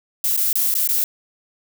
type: noise with dropouts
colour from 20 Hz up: violet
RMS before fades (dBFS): -19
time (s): 0.24-1.04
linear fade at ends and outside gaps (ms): 1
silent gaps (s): 0.365-0.375 / 0.529-0.555 / 0.741-0.751 / 0.875-0.889
effects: none